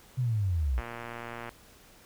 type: linear sweep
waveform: sine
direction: down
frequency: 130.81 to 55 Hz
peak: -25 dBFS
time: 0.17-0.81 s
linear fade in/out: 20 ms
type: click train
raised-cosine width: 0.5 ms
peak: -24 dBFS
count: 85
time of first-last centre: 0.78-1.492 s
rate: 118 Hz
effects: pink hiss -56 dBFS RMS until 2.05 s